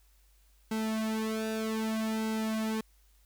sawtooth tone with flanger, 220 Hz, A3, in tune, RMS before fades -32 dBFS, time 0.71-2.81 s, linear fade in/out 5 ms, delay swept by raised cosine 1.7 to 3.6 ms, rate 0.64 Hz, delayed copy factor -1, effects added 50 Hz sine -61 dBFS peak until 3.25 s + white hiss -69 dBFS RMS until 3.25 s

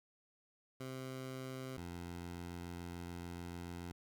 15% pulse tone pair in turn, 130.81 / 86.93 Hz, C3 / F2, 0 / -7 cents, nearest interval perfect fifth, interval 707 cents, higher first, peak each -37 / -38 dBFS, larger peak first, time 0.8-1.77 / 1.77-3.92 s, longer second, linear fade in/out 5 ms, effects none

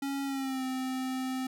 square tone with pitch glide, 276.5 to 259.5 Hz, C#4 to C4, -4 to -14 cents, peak -32 dBFS, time 0.02-1.47 s, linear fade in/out 5 ms, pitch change -110 cents, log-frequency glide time 0.24-0.64 s, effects none

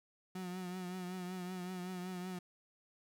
35% pulse tone with vibrato, 182.1 Hz, F#3, 27 cents flat, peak -39 dBFS, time 0.35-2.39 s, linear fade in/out 5 ms, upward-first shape triangle, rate 5.3 Hz, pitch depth 53 cents each way, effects none

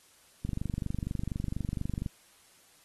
click train, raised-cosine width 5 ms, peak -20 dBFS, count 40, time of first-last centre 0.45-2.062 s, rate 24.2 Hz, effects white hiss -61 dBFS RMS until 2.84 s + AAC 32 kbps

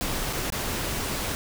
pink noise with dropouts, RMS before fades -29 dBFS, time 0.01-1.35 s, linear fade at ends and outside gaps 0 ms, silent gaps 0.328-0.332 / 0.502-0.523 s, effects none

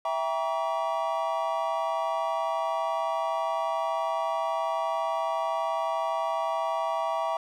triangle chord, E diminished seventh, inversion none, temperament just, 659.3 / 791.1 / 949.3 / 1139.2 Hz, E5 / G5 / Bb5 / Db6, 0 / +16 / +31 / +47 cents, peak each -28 / -31 / -30 / -31 dBFS, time 0.05-7.37 s, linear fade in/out 2 ms, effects none

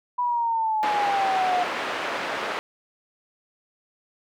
sine exponential sweep, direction down, 987.8 to 712 Hz, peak -21 dBFS, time 0.18-1.64 s, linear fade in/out 10 ms
pink band-pass noise, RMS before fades -29 dBFS, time 0.83-2.59 s, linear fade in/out 0 ms, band 530 to 2400 Hz, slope 12 dB/octave
effects none

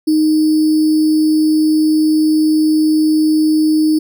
sine tone with sample-and-hold, 310.1 Hz, D#4, 6 cents flat, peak -9 dBFS, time 0.07-3.99 s, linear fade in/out 10 ms, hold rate 4900 Hz, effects none

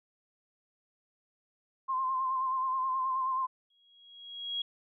sine tone with vibrato, 1046.5 Hz, C6, in tune, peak -28 dBFS, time 1.88-3.47 s, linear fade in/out 20 ms, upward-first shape sine, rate 9.4 Hz, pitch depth 39 cents each way
sine tone with exponential growth, 3300 Hz, G#7, 12 cents flat, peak -29 dBFS, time 3.7-4.62 s, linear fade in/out 5 ms, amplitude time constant 200 ms
effects none

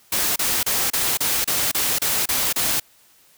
white noise bursts, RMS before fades -21 dBFS, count 10, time 0.12-2.799 s, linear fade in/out 5 ms, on 240 ms, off 31 ms, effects white hiss -55 dBFS RMS until 3.37 s

